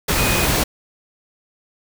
sine tone in noise, 2489 Hz, D#7, in tune, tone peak -24 dBFS, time 0.18-0.46 s, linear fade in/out 10 ms, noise pink, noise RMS -18 dBFS, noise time 0.08-0.64 s, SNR -9 dB, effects none

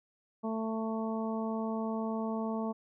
harmonic tone, 222.1 Hz, A3, 16 cents sharp, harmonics 1 / 2 / 3 / 4 / 5, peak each -33 / -39 / -40 / -42 / -44 dBFS, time 0.43-2.73 s, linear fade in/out 20 ms, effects none

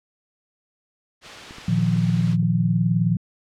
white noise, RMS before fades -36 dBFS, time 1.21-2.37 s, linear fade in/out 50 ms
clicks, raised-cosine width 3 ms, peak -29 dBFS, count 10, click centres 1.509 / 1.584 / 1.788 / 1.962 / 2.098 / 2.168 / 2.209 / 2.275 / 2.334 / 2.429 s
sine chord, Bb suspended fourth, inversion none, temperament just, 116.54 / 155.39 / 174.81 Hz, Bb2 / Eb3 / F3, 0 / -2 / +2 cents, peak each -22 / -23 / -20 dBFS, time 1.68-3.17 s, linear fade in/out 5 ms
effects low-pass 4000 Hz 12 dB/octave

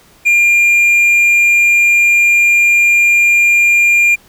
triangle tone, 2400 Hz, D7, 37 cents sharp, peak -5 dBFS, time 0.25-4.16 s, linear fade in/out 20 ms, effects pink hiss -46 dBFS RMS until 4.28 s

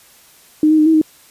sine tone with pitch steps, 306.9 / 312.8 / 306 / 321.4 / 311.9 Hz, D#4 / D#4 / D#4 / E4 / D#4, -24 / +9 / -29 / -44 / +4 cents, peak -8 dBFS, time 0.63-1.015 s, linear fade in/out 2 ms, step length 77 ms, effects white hiss -47 dBFS RMS until 1.3 s + resampled to 32000 Hz

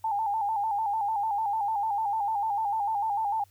sine tone with vibrato, 848 Hz, G#5, 36 cents sharp, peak -25 dBFS, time 0.04-3.44 s, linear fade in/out 5 ms, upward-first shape square, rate 6.7 Hz, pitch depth 79 cents each way, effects added 96 Hz sine -59 dBFS peak until 3.5 s + white hiss -65 dBFS RMS until 3.5 s

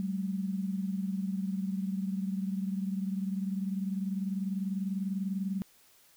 sine tone pair together, 190.59 / 210.7 Hz, G3 / G#3, -48 / +25 cents, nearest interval major second, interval 173 cents, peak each -31 / -37 dBFS, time 0-5.62 s, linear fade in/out 0 ms, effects white hiss -62 dBFS RMS until 6.16 s

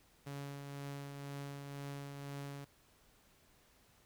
sawtooth tone with tremolo, 140.9 Hz, C#3, 29 cents sharp, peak -38 dBFS, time 0.26-2.65 s, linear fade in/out 10 ms, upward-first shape triangle, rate 2 Hz, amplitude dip 40%, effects pink hiss -68 dBFS RMS until 4.05 s

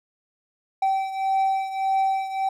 triangle beating tone pair, 772 / 773.7 Hz, G5 / G5, -27 / -23 cents, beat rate 1.7 Hz, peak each -20 / -25 dBFS, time 0.82-2.49 s, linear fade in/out 5 ms, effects none

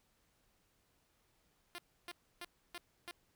5% pulse tone bursts, 349.2 Hz, F4, in tune, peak -33 dBFS, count 5, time 1.75-3.11 s, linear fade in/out 0 ms, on 32 ms, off 300 ms, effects pink hiss -75 dBFS RMS until 3.35 s

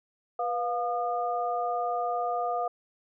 sine tone cluster, 489.5 / 707 / 1217 Hz, B4 / F5 / D#6, -15 / +21 / -39 cents, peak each -34 / -28 / -34 dBFS, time 0.39-2.68 s, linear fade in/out 5 ms, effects none

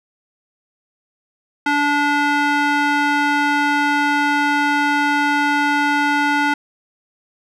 square tone with band-pass filter, 290 Hz, D4, 22 cents flat, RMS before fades -17 dBFS, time 1.66-6.54 s, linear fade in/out 5 ms, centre 1400 Hz, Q 1.2, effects none

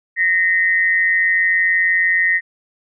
sine tone pair together, 1853.3 / 2033 Hz, A#6 / B6, -11 / +50 cents, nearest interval major second, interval 161 cents, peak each -14 / -18 dBFS, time 0.16-2.41 s, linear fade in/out 50 ms, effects none

